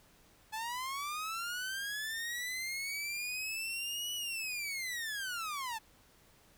sawtooth linear two-way sweep, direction up then down, 855 to 2960 to 855 Hz, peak -33 dBFS, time 0.52-5.79 s, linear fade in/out 20 ms, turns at 4.14 s, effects pink hiss -64 dBFS RMS until 6.57 s

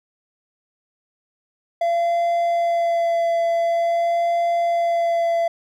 triangle tone with vibrato, 680 Hz, F5, 46 cents flat, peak -15 dBFS, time 1.81-5.48 s, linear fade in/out 5 ms, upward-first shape sine, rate 0.47 Hz, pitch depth 14 cents each way, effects none

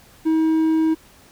triangle tone, 319 Hz, D#4, 43 cents sharp, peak -13 dBFS, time 0.25-0.95 s, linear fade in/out 20 ms, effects pink hiss -50 dBFS RMS until 1.31 s

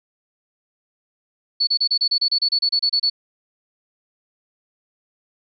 sine tone bursts, 4435 Hz, C#8, in tune, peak -15 dBFS, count 15, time 1.6-3.1 s, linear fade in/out 10 ms, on 72 ms, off 30 ms, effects none

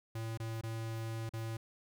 square tone with dropouts, 112.8 Hz, A2, 44 cents sharp, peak -38 dBFS, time 0.15-1.57 s, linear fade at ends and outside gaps 5 ms, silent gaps 0.375-0.399 / 0.612-0.634 / 1.293-1.335 s, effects none

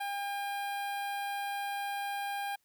sawtooth tone with notch filter, 804 Hz, G5, 44 cents sharp, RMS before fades -36 dBFS, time 0-2.56 s, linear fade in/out 10 ms, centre 6400 Hz, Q 0.87, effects white hiss -75 dBFS RMS until 2.64 s

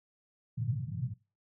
pink band-pass noise, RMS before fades -35 dBFS, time 0.57-1.14 s, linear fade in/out 10 ms, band 110 to 150 Hz, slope 48 dB/octave, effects noise-tail reverb RT60 0.3 s tail -20 dB re dry

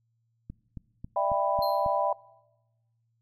click train, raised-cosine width 5 ms, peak -26 dBFS, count 6, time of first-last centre 0.5-1.862 s, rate 3.67 Hz
sine chord, E minor seventh, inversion third, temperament just, 593.3 / 659.3 / 791.1 / 988.9 Hz, D5 / E5 / G5 / B5, +18 / 0 / +16 / +2 cents, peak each -29 dBFS, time 1.16-2.13 s, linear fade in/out 5 ms
square tone with exponential decay, 4186 Hz, C8, in tune, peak -33 dBFS, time 1.62-1.98 s, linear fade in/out 5 ms, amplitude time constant 77 ms
effects noise-tail reverb RT60 1.0 s tail -23 dB re dry + added 115 Hz sine -70 dBFS peak until 3.21 s

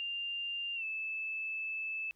sine tone with pitch glide, 2794 to 2622 Hz, F7 to E7, 0 to -10 cents, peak -35 dBFS, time 0-2.11 s, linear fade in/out 0 ms, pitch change -110 cents, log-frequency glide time 0.75-0.84 s, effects pink hiss -75 dBFS RMS until 2.15 s

